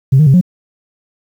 sine tone with pitch steps, 133.6 / 154.3 / 134.7 / 180.3 Hz, C3 / D#3 / C#3 / F#3, +36 / -14 / -49 / -45 cents, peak -3 dBFS, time 0.12-0.412 s, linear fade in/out 10 ms, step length 73 ms, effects tanh soft clip ceiling -1 dBFS + 7-bit

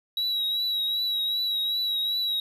triangle tone with vibrato, 3875 Hz, B7, 34 cents flat, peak -23 dBFS, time 0.17-2.4 s, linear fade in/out 2 ms, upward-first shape triangle, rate 2.6 Hz, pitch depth 42 cents each way, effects none

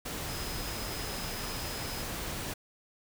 sine tone in noise, 5070 Hz, D#8, 32 cents sharp, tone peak -44 dBFS, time 0.28-2.03 s, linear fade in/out 10 ms, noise pink, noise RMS -37 dBFS, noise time 0.05-2.54 s, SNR -10 dB, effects none

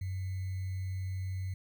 sine tone with sample-and-hold, 93.8 Hz, F#2, 24 cents sharp, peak -33 dBFS, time 0.01-1.54 s, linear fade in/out 5 ms, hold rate 2100 Hz, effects none

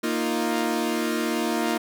sawtooth chord, Bb suspended fourth, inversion none, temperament equal, 233.1 / 311.1 / 349.2 Hz, Bb3 / Eb4 / F4, 0 / 0 / 0 cents, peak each -23 / -24 / -24 dBFS, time 0.03-1.78 s, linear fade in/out 10 ms, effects none

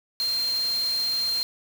sine tone in noise, 4186 Hz, C8, in tune, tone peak -23 dBFS, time 0.2-1.43 s, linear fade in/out 0 ms, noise white, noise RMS -37 dBFS, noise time 0.2-1.43 s, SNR +11 dB, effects none

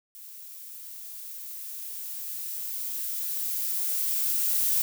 violet noise with level ramp, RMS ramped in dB -45 to -24 dBFS, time 0.15-4.82 s, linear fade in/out 0 ms, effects none

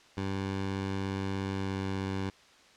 15% pulse tone with pitch glide, 97 to 96.39 Hz, G2 to G2, -18 to -29 cents, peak -25 dBFS, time 0.17-2.3 s, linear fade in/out 5 ms, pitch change -11 cents, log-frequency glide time 1.54-1.73 s, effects white hiss -58 dBFS RMS until 2.76 s + low-pass 5000 Hz 12 dB/octave

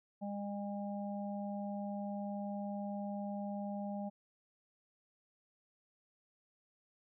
harmonic tone, 202.3 Hz, G#3, 45 cents flat, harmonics 1 / 3 / 4, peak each -39 / -45 / -46 dBFS, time 0.21-4.1 s, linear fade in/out 20 ms, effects none

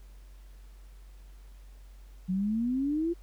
sine exponential sweep, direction up, 179.9 to 349.2 Hz, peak -26 dBFS, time 2.28-3.14 s, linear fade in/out 20 ms, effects added 47 Hz sine -47 dBFS peak until 3.22 s + pink hiss -64 dBFS RMS until 3.22 s

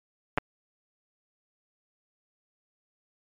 clicks, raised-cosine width 0.5 ms, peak -10 dBFS, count 2, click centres 0.376 / 0.383 s, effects MP3 96 kbps

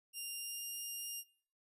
5% pulse tone with pitch glide, 2794 to 2812 Hz, F7 to F7, 0 to +11 cents, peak -33 dBFS, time 0.13-1.24 s, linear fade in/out 50 ms, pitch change +11 cents, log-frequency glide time 0.39-0.65 s, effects noise-tail reverb RT60 0.5 s tail -20 dB re dry + resampled to 32000 Hz

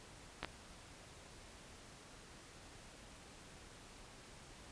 clicks, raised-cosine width 0.3 ms, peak -23 dBFS, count 2, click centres 0.43 / 0.447 s, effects pink hiss -57 dBFS RMS until 4.71 s + resampled to 22050 Hz

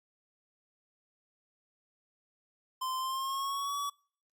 square tone with pitch glide, 1037 to 1137.4 Hz, C6 to C#6, -16 to +44 cents, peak -33 dBFS, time 2.81-3.9 s, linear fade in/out 10 ms, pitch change +160 cents, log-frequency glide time 2.97-3.76 s, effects noise-tail reverb RT60 0.5 s tail -26 dB re dry + Opus 48 kbps

